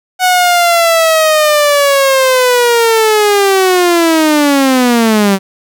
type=linear sweep; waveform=sawtooth; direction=down; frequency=741 to 190 Hz; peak=-3 dBFS; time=0.19-5.39 s; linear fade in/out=50 ms; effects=none